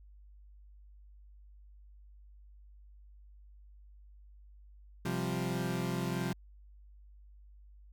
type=chord; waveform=30% pulse; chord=C suspended fourth; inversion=none; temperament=equal; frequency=130.81 / 174.61 / 196 Hz; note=C3 / F3 / G3; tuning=0 / 0 / 0 cents; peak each=-34 / -33 / -36 dBFS; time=5.05-6.33 s; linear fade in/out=5 ms; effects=added 50 Hz sine -53 dBFS peak until 7.92 s